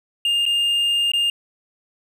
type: tone with dropouts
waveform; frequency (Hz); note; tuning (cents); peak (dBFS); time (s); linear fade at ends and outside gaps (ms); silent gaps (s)
triangle; 2815; F7; +13; -15; 0.25-1.3; 2; 0.455-0.462 / 1.118-1.135
effects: none